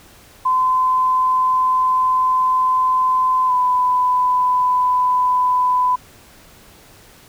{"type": "tone with pitch glide", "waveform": "sine", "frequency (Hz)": [1024, 1000.6], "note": ["C6", "B5"], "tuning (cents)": [-38, 22], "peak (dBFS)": -13, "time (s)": [0.45, 5.96], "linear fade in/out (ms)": 10, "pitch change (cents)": -40, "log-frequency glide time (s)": [3.47, 3.52], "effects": ["pink hiss -46 dBFS RMS until 7.28 s"]}